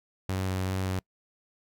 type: tone with vibrato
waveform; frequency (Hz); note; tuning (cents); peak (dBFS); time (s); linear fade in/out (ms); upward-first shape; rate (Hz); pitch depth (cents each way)
sawtooth; 94; F#2; +28; -24; 0.29-0.99; 0; square; 2.6; 9
effects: noise-tail reverb RT60 0.1 s tail -26 dB re dry